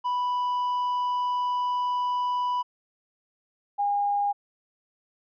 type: tone pair in turn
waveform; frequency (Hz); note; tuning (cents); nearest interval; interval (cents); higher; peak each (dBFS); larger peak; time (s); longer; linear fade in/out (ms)
triangle / sine; 987.8 / 812.7; B5 / G#5; 0 / -38; minor third; 338; first; -22; neither; 0.04-2.63 / 3.78-4.33; first; 20
effects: resampled to 11025 Hz